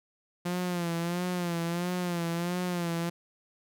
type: tone with vibrato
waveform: sawtooth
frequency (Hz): 174.1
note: F3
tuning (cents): -5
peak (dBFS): -25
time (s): 0.45-3.1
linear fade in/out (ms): 10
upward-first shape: sine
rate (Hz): 1.5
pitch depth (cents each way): 64
effects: none